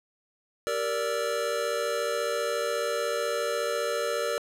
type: tone cluster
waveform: square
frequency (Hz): 392.8 / 467.1 / 582 / 1325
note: G4 / A#4 / D5 / E6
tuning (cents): +4 / +3 / -16 / +9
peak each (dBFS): -38 / -31 / -31 / -36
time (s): 0.67-4.38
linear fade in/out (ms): 0
effects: low-pass 12000 Hz 12 dB/octave